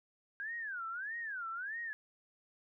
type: tone with vibrato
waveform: sine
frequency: 1581 Hz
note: G6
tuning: 14 cents sharp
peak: -38 dBFS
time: 0.4-1.93 s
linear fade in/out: 0 ms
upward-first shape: sine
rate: 1.6 Hz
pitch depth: 300 cents each way
effects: none